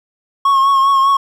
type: tone with vibrato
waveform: triangle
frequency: 1092 Hz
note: C#6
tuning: 26 cents flat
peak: -7 dBFS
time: 0.45-1.17 s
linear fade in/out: 5 ms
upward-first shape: triangle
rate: 5 Hz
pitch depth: 41 cents each way
effects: 8-bit